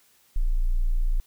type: tone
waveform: sine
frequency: 29.14 Hz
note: A#0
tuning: in tune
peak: -19 dBFS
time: 0.36-1.2 s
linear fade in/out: 0 ms
effects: white hiss -61 dBFS RMS until 1.26 s